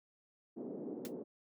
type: band-pass noise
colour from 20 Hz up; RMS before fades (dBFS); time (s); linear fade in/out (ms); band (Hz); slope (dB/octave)
white; -44; 0.56-1.24; 20; 220 to 410; 24
type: noise with exponential decay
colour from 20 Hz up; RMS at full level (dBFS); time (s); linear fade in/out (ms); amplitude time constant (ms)
white; -44; 1.05-1.13; 0; 16
effects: none